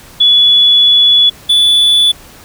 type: tone pair in turn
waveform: sine / triangle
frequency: 3416 / 3458 Hz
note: G#7 / A7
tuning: +48 / -31 cents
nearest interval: unison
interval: 21 cents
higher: second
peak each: -4 dBFS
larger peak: neither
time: 0.2-1.3 / 1.49-2.12 s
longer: first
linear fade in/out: 10 ms
effects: pink hiss -37 dBFS RMS until 2.44 s